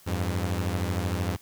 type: beating tone pair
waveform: sawtooth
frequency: 87.31 / 100.31 Hz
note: F2 / G2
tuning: 0 / +40 cents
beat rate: 13 Hz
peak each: -24 / -26 dBFS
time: 0.06-1.37 s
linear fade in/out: 20 ms
effects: white hiss -55 dBFS RMS until 1.41 s